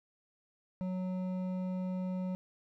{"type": "tone with hard clipping", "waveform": "sine", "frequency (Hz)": 184.5, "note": "F#3", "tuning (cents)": -5, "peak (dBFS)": -35, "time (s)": [0.81, 2.35], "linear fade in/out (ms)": 0, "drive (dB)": 9, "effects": []}